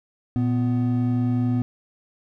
triangle tone pair together, 117.9 / 248.5 Hz, A#2 / B3, +20 / +11 cents, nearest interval octave + minor second, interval 1291 cents, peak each -20 dBFS, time 0.36-1.62 s, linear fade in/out 0 ms, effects none

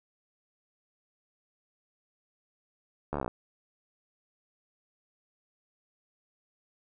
slowing click train, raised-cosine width 1 ms, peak -18 dBFS, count 11, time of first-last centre 3.13-3.279 s, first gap 13 ms, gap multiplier 1.03, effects none

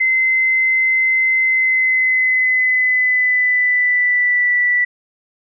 sine tone with pitch glide, 2060 to 1964.7 Hz, C7 to B6, -28 to -10 cents, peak -12 dBFS, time 0-4.85 s, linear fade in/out 10 ms, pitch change -82 cents, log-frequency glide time 1.42-4.53 s, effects none

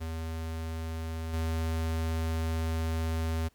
square tone with level steps, 81.1 Hz, E2, 28 cents flat, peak -34 / -29 dBFS, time 0-3.49 s, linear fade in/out 20 ms, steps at 1.33 s, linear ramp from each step 10 ms, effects pink hiss -68 dBFS RMS until 3.54 s

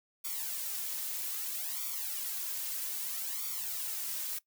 blue noise with flanger, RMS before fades -37 dBFS, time 0.24-4.39 s, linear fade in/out 10 ms, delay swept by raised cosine 0.87 to 3.27 ms, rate 0.62 Hz, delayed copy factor +0.9, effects noise-tail reverb RT60 0.1 s tail -19 dB re dry

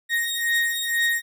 35% pulse beating tone pair, 1864.7 / 1866.8 Hz, A#6 / A#6, 0 / +2 cents, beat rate 2.1 Hz, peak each -22 / -23 dBFS, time 0.09-1.22 s, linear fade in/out 50 ms, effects none

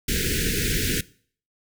pink band-stop noise, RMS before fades -24 dBFS, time 0.08-1.01 s, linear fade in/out 5 ms, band 480 to 1500 Hz, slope 96 dB/octave, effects noise-tail reverb RT60 0.5 s tail -21 dB re dry

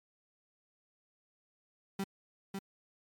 35% pulse tone with echo, 195.1 Hz, G3, 8 cents flat, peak -31 dBFS, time 1.99-2.04 s, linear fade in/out 5 ms, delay 550 ms, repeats 1, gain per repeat -4 dB, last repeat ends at 2.59 s, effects MP3 96 kbps

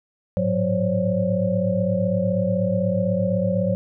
sine tone cluster, 104.3 / 112.7 / 183.3 / 529 / 565 Hz, G#2 / A2 / F#3 / C5 / C#5, +8 / +42 / -16 / +19 / +33 cents, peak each -27 / -31 / -22 / -25 / -25 dBFS, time 0.37-3.75 s, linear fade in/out 0 ms, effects none

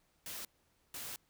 white noise bursts at uneven times, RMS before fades -44 dBFS, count 2, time 0.26-0.45 / 0.94-1.16 s, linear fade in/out 2 ms, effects pink hiss -74 dBFS RMS until 1.29 s

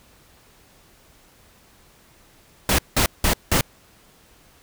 pink noise bursts, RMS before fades -18 dBFS, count 4, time 2.69-3.61 s, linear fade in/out 2 ms, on 95 ms, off 180 ms, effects pink hiss -54 dBFS RMS until 4.62 s

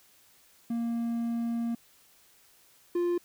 triangle tone pair in turn, 233.1 / 349.3 Hz, A#3 / F4, 0 / 0 cents, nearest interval perfect fifth, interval 700 cents, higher second, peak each -26 / -23 dBFS, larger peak second, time 0.7-1.75 / 2.95-3.18 s, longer first, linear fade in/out 5 ms, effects white hiss -61 dBFS RMS until 3.24 s

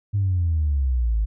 sine exponential sweep, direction down, 103.83 to 51.5 Hz, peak -17 dBFS, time 0.13-1.26 s, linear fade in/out 20 ms, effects tanh soft clip ceiling -14 dBFS

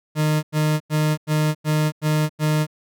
40% pulse tone bursts, 153.3 Hz, D#3, 25 cents flat, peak -16 dBFS, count 7, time 0.15-2.668 s, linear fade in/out 50 ms, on 280 ms, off 93 ms, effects none

